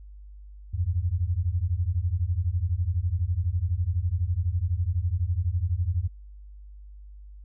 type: beating tone pair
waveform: sine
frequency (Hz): 82.3 / 94.3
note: E2 / F#2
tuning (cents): -2 / +33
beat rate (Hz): 12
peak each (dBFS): -26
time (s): 0.73-6.08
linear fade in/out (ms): 20
effects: added 50 Hz sine -42 dBFS peak until 7.44 s